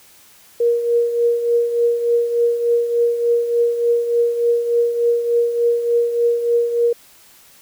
sine tone with tremolo, 472.2 Hz, A#4, 22 cents sharp, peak -11 dBFS, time 0.6-6.93 s, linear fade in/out 5 ms, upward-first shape triangle, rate 3.4 Hz, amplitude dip 65%, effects white hiss -48 dBFS RMS until 7.61 s

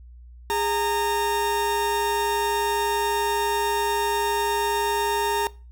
40% pulse tone pair together, 409.8 / 920 Hz, G#4 / A#5, -23 / -23 cents, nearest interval octave + major second, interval 1400 cents, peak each -26 / -23 dBFS, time 0.5-5.47 s, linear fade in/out 0 ms, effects noise-tail reverb RT60 0.3 s tail -19 dB re dry + added 60 Hz sine -42 dBFS peak until 5.71 s

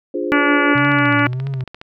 sine chord, D half-diminished seventh, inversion none, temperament equal, 293.7 / 349.2 / 415.3 / 523.3 Hz, D4 / F4 / Ab4 / C5, 0 / 0 / 0 / 0 cents, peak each -25 / -23 / -25 / -26 dBFS, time 0.14-0.74 s, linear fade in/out 5 ms
harmonic tone, 288.3 Hz, D4, 32 cents flat, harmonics 1 / 2 / 3 / 4 / 5 / 6 / 7 / 8 / 9 / 10, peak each -17 / -25 / -25 / -21 / -19 / -23 / -24 / -23 / -33 / -32 dBFS, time 0.32-1.27 s, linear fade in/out 0 ms
triangle tone with vibrato, 126.7 Hz, B2, 45 cents sharp, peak -18 dBFS, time 0.75-1.64 s, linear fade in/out 5 ms, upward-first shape triangle, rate 1.7 Hz, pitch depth 160 cents each way
click train, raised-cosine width 0.3 ms, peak -18 dBFS, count 16, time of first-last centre 0.78-1.814 s, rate 14.5 Hz
effects none

